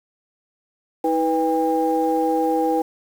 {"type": "tone cluster", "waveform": "sine", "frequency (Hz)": [319.3, 492, 804], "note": ["D#4", "B4", "G5"], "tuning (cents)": [45, -7, 44], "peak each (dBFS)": -21, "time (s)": [1.04, 2.82], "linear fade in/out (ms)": 5, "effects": ["tanh soft clip ceiling -8 dBFS", "7-bit"]}